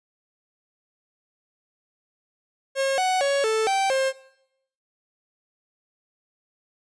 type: tone with pitch steps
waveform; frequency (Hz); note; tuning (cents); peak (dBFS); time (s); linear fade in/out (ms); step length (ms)
45% pulse; 541 / 744 / 558 / 440.1 / 778 / 532; C#5 / F#5 / C#5 / A4 / G5 / C5; -42 / +9 / +11 / 0 / -13 / +29; -20; 2.75-4.13; 50; 230
effects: noise-tail reverb RT60 0.8 s tail -20 dB re dry + resampled to 22050 Hz